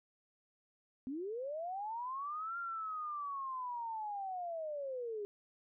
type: linear two-way sweep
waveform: sine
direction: up then down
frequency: 248.3 to 1396.9 to 400.1 Hz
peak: -38 dBFS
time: 1.07-5.25 s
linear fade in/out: 0 ms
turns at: 2.58 s
effects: none